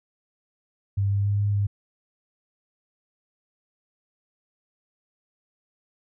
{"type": "tone with pitch steps", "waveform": "sine", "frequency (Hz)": [99.4, 100.2, 101.6, 102.3, 101.2], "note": ["G2", "G2", "G#2", "G#2", "G#2"], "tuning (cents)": [25, 38, -38, -26, -44], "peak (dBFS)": -20, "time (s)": [0.97, 1.67], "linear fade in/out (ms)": 10, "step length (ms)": 140, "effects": []}